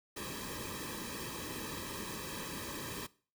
pink noise with comb filter, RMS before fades -42 dBFS, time 0.16-3.07 s, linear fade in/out 10 ms, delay 1.4 ms, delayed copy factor -0.85, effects noise-tail reverb RT60 0.4 s tail -20 dB re dry

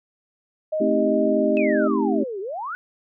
sine tone with pitch glide, 622.3 to 613 Hz, D#5 to D#5, 0 to -26 cents, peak -21 dBFS, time 0.72-1.88 s, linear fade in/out 10 ms, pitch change -26 cents, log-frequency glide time 1.25-1.55 s
sine chord, A half-diminished seventh, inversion none, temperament just, 220 / 264 / 316.8 / 396 Hz, A3 / C4 / Eb4 / G4, 0 / +16 / +31 / +18 cents, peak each -24 dBFS, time 0.8-2.24 s, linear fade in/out 10 ms
sine exponential two-way sweep, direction down then up, 2637 to 370 to 1528 Hz, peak -27 dBFS, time 1.57-2.75 s, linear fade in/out 0 ms, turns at 2.4 s
effects none

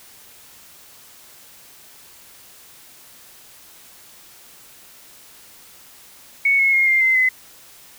sine tone with pitch steps, 2217 / 2179 / 2141 / 2105 / 2069 / 2033 Hz, C#7 / C#7 / C7 / C7 / C7 / B6, 0 / -30 / +39 / +10 / -20 / +50 cents, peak -13 dBFS, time 6.45-7.29 s, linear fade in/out 5 ms, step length 140 ms, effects white hiss -46 dBFS RMS until 7.98 s

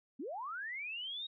sine linear sweep, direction up, 220.8 to 3800 Hz, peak -39 dBFS, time 0.19-1.27 s, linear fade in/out 10 ms, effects none

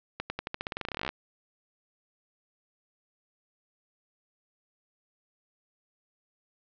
accelerating click train, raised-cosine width 0.3 ms, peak -16 dBFS, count 22, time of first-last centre 0.2-1.091 s, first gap 100 ms, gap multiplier 0.9, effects low-pass 5000 Hz 12 dB/octave

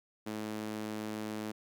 sawtooth tone with high-pass filter, 107.3 Hz, A2, 43 cents flat, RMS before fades -39 dBFS, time 0.26-1.52 s, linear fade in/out 10 ms, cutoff 250 Hz, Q 1.8, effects none

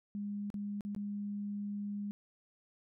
sine tone with dropouts, 204.2 Hz, G#3, 29 cents flat, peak -36 dBFS, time 0.15-2.11 s, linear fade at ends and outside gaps 0 ms, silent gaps 0.502-0.542 / 0.808-0.85 / 0.949-0.963 s, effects none

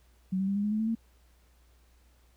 sine tone with pitch steps, 187.5 / 192.66 / 197.96 / 203.4 / 209 / 214.8 / 220.7 / 226.7 Hz, F#3 / G3 / G3 / G#3 / G#3 / A3 / A3 / A#3, +23 / -30 / +17 / -36 / +11 / -41 / +5 / -48 cents, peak -26 dBFS, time 0.32-0.952 s, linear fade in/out 10 ms, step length 79 ms, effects added 60 Hz sine -60 dBFS peak until 2.36 s + pink hiss -68 dBFS RMS until 2.36 s

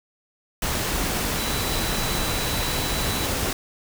sine tone in noise, 3951 Hz, B7, in tune, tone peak -33 dBFS, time 1.38-3.26 s, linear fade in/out 2 ms, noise pink, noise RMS -25 dBFS, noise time 0.62-3.53 s, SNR -11 dB, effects none

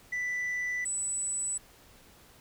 sine tone pair in turn, 1981 / 7924 Hz, B6 / B8, +5 / +5 cents, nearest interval 2 octaves, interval 2400 cents, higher second, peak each -27 dBFS, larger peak neither, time 0.12-0.85 / 0.85-1.58 s, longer neither, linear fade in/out 10 ms, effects tanh soft clip ceiling -29 dBFS + pink hiss -57 dBFS RMS until 2.4 s

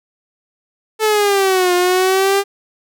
sawtooth exponential two-way sweep, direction down then up, 440 to 354.7 to 401.2 Hz, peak -8 dBFS, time 0.99-2.44 s, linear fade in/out 50 ms, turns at 1.74 s, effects none

